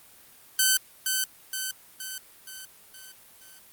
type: tone with echo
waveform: 5% pulse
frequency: 1530 Hz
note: G6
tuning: 42 cents flat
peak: -8 dBFS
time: 0.59-0.77 s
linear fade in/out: 2 ms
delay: 470 ms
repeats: 6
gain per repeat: -5 dB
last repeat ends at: 3.59 s
effects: white hiss -53 dBFS RMS until 3.72 s + Opus 32 kbps